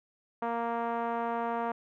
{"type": "tone with low-pass filter", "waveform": "5% pulse", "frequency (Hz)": 233.1, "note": "A#3", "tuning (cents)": 0, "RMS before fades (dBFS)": -32, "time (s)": [0.42, 1.72], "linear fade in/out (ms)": 5, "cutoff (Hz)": 880, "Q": 1.7, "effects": []}